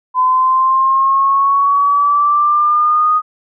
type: exponential sweep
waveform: sine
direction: up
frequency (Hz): 1014 to 1244.5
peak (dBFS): -9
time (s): 0.14-3.22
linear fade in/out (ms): 50
effects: none

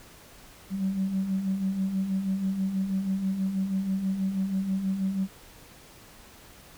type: beating tone pair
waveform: sine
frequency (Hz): 187 / 193.2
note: F#3 / G3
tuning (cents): +19 / -25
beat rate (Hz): 6.2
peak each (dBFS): -33 / -25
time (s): 0.7-5.28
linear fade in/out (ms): 50
effects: tanh soft clip ceiling -19 dBFS + pink hiss -51 dBFS RMS until 6.77 s

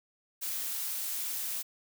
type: noise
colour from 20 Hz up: blue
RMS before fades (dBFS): -35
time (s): 0.41-1.63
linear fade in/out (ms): 20
effects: none

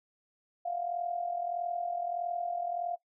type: tone with amplitude modulation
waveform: sine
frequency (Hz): 698.5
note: F5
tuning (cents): 0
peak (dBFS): -28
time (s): 0.65-2.96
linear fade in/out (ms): 10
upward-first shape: sine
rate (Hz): 41.6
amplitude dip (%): 75
effects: noise-tail reverb RT60 0.1 s tail -17 dB re dry

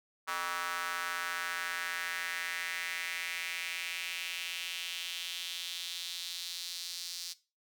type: tone with high-pass filter sweep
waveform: square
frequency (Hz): 87.31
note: F2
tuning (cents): 0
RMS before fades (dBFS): -38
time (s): 0.27-7.34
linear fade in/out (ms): 20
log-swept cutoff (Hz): 1200 to 4700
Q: 2.8
effects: noise-tail reverb RT60 0.3 s tail -18 dB re dry

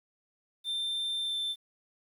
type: tone with pitch glide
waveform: triangle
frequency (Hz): 3577 to 3550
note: A7 to A7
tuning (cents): +28 to +15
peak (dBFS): -29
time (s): 0.64-1.56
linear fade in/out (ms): 50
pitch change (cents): -13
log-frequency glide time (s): 1.22-1.35
effects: 10-bit

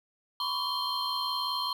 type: tone cluster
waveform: triangle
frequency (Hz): 997 / 1082 / 1141 / 3155 / 4210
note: B5 / C#6 / C#6 / G7 / C8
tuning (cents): +16 / -42 / +50 / +10 / +10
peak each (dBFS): -33 / -36 / -36 / -35 / -32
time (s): 0.4-1.73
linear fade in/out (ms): 2
effects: none

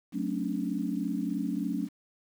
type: chord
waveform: sine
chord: D major seventh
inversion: first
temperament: equal with one note detuned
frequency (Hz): 185 / 220 / 270.4 / 293.7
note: F#3 / A3 / C#4 / D4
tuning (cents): 0 / 0 / -43 / 0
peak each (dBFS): -34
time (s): 0.12-1.89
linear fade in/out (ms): 50
effects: 9-bit

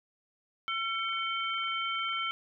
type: tone cluster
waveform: sine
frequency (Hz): 1351 / 2229 / 3100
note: E6 / C#7 / G7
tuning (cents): +42 / +9 / -20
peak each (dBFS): -33 / -36 / -35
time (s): 0.68-2.31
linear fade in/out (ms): 0
effects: none

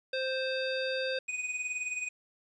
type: harmonic tone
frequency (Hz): 523.3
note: C5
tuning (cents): 0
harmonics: 1 / 3 / 5 / 7 / 9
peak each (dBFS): -32 / -37 / -39 / -40 / -42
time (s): 0.13-1.19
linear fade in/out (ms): 5
type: tone with tremolo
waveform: square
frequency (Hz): 2489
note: D#7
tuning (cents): 0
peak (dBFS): -31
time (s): 1.28-2.09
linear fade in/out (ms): 10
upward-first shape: sine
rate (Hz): 19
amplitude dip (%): 60
effects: resampled to 22050 Hz + 10-bit

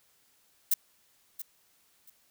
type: noise with echo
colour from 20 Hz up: violet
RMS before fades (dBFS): -24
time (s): 0.71-0.74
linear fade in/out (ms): 5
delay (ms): 680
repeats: 2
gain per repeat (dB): -14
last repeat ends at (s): 2.1
effects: white hiss -67 dBFS RMS until 2.3 s

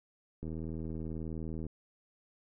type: click train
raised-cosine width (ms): 3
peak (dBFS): -28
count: 100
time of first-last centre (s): 0.43-1.666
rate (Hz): 80.1
effects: none

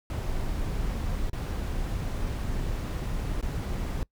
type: noise with dropouts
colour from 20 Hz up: brown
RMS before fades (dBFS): -30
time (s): 0.1-4.03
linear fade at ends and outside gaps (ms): 1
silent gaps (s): 1.298-1.331 / 3.412-3.426
effects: noise-tail reverb RT60 0.1 s tail -23 dB re dry

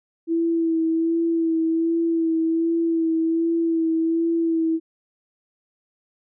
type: tone with vibrato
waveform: sine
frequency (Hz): 328.9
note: E4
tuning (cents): -4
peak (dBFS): -18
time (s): 0.27-4.8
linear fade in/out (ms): 50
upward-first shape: sine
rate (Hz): 1.3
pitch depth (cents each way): 25
effects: none

